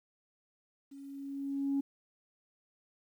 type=tone with level ramp; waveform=sine; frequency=277.2 Hz; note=C#4; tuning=in tune; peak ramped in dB=-47 to -26 dBFS; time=0.91-1.81 s; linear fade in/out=10 ms; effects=tanh soft clip ceiling -25 dBFS + 11-bit